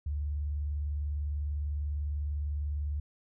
sine tone with vibrato, 73 Hz, D2, 10 cents flat, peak -30 dBFS, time 0.06-3 s, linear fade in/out 5 ms, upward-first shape square, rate 20 Hz, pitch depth 100 cents each way, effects none

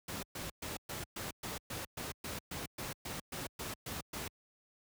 pink noise bursts, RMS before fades -41 dBFS, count 16, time 0.08-4.28 s, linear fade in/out 5 ms, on 150 ms, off 120 ms, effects high-pass 60 Hz 12 dB/octave

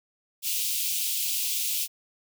white high-pass noise, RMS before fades -28 dBFS, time 0.42-1.88 s, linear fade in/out 50 ms, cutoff 2500 Hz, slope 48 dB/octave, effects none

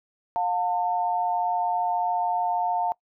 sine tone pair together, 713 / 898.3 Hz, F5 / A5, +36 / +36 cents, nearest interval major third, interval 400 cents, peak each -25 dBFS, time 0.36-2.92 s, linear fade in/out 0 ms, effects noise-tail reverb RT60 0.1 s tail -22 dB re dry

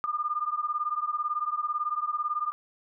sine beating tone pair, 1200 / 1218 Hz, D6 / D#6, +37 / -37 cents, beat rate 18 Hz, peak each -30 dBFS, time 0.04-2.52 s, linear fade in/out 0 ms, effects none

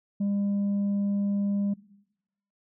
sine tone, 201.2 Hz, G3, 45 cents sharp, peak -21 dBFS, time 0.2-1.74 s, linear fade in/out 10 ms, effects noise-tail reverb RT60 0.9 s tail -22 dB re dry + tanh soft clip ceiling -23 dBFS

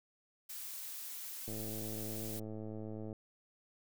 blue noise, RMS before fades -45 dBFS, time 0.49-2.4 s, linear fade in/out 10 ms
click train, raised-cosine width 2 ms, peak -32 dBFS, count 179, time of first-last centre 1.48-3.128 s, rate 108 Hz
effects none

